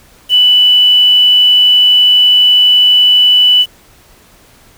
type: tone with quantisation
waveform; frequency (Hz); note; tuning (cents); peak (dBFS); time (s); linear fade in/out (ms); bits
sine; 2976; F#7; +9; -4; 0.29-3.66; 50; 5
effects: pink hiss -44 dBFS RMS until 4.77 s